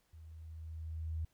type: tone with level ramp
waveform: sine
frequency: 80 Hz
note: D#2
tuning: 49 cents sharp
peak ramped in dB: -51 to -34 dBFS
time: 0.13-1.25 s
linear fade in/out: 5 ms
effects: pink hiss -75 dBFS RMS until 1.33 s